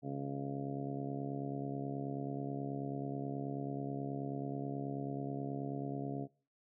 harmonic tone, 69.3 Hz, C#2, in tune, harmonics 2 / 3 / 4 / 5 / 6 / 7 / 8 / 9 / 10, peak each -41 / -48 / -41 / -52 / -46 / -53 / -56 / -52 / -47 dBFS, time 0.02-6.28 s, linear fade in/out 50 ms, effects noise-tail reverb RT60 0.4 s tail -22 dB re dry

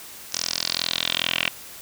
10% pulse tone with band-pass filter sweep, 42.37 Hz, E1, 48 cents sharp, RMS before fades -26 dBFS, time 0.32-1.49 s, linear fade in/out 10 ms, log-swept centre 5800 to 2700 Hz, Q 4.2, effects white hiss -41 dBFS RMS until 1.81 s

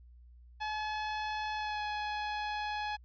sawtooth tone with pitch glide, 854 to 840.8 Hz, G#5 to G#5, +48 to +21 cents, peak -30 dBFS, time 0.6-2.97 s, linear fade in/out 20 ms, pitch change -27 cents, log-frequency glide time 1.56-1.81 s, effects added 60 Hz sine -53 dBFS peak until 3.04 s + resampled to 11025 Hz

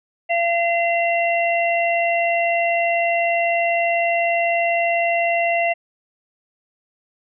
harmonic tone, 683 Hz, F5, 39 cents flat, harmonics 1 / 3 / 4, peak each -18 / -23 / -24 dBFS, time 0.29-5.74 s, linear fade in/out 20 ms, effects none

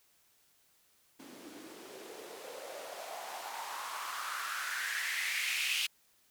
blue noise with band-pass filter sweep, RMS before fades -39 dBFS, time 1.19-5.87 s, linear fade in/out 10 ms, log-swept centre 250 to 2800 Hz, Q 4.2, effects white hiss -69 dBFS RMS until 6.3 s

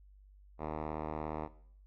5% pulse tone with low-pass filter, 77.2 Hz, D#2, 13 cents flat, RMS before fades -39 dBFS, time 0.58-1.49 s, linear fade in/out 50 ms, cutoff 1200 Hz, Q 1.1, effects noise-tail reverb RT60 0.6 s tail -17 dB re dry + added 49 Hz sine -56 dBFS peak until 1.86 s

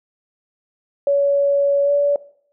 sine tone with pitch glide, 564 to 573.2 Hz, C#5 to D5, +30 to -42 cents, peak -13 dBFS, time 1.07-2.16 s, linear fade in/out 2 ms, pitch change +28 cents, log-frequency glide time 1.84-1.91 s, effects noise-tail reverb RT60 0.6 s tail -19 dB re dry

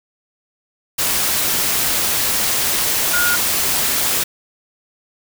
sine tone in noise, 1429 Hz, F6, 39 cents sharp, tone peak -16 dBFS, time 3.13-3.36 s, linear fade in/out 10 ms, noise white, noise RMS -18 dBFS, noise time 0.98-4.24 s, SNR -1 dB, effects none

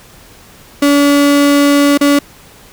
35% pulse tone with dropouts, 285.7 Hz, D4, 48 cents flat, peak -5 dBFS, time 0.82-2.19 s, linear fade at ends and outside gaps 5 ms, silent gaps 1.976-2.01 s, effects pink hiss -40 dBFS RMS until 2.72 s

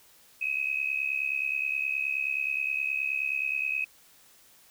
sine tone with amplitude modulation, 2548 Hz, D#7, 41 cents sharp, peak -23 dBFS, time 0.41-3.85 s, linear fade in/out 10 ms, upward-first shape sine, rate 69.5 Hz, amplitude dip 85%, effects white hiss -58 dBFS RMS until 4.7 s

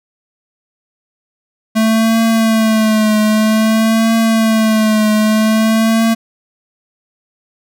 square tone with vibrato, 220 Hz, A3, in tune, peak -10 dBFS, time 1.75-6.15 s, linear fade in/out 20 ms, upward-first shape triangle, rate 0.52 Hz, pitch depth 51 cents each way, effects none

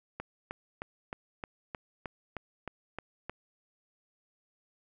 click train, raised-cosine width 0.5 ms, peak -22 dBFS, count 11, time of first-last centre 0.2-3.296 s, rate 3.23 Hz, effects none

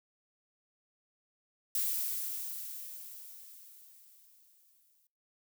violet noise with exponential decay, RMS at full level -31 dBFS, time 1.75-5.07 s, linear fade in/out 2 ms, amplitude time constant 720 ms, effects noise-tail reverb RT60 0.5 s tail -26 dB re dry

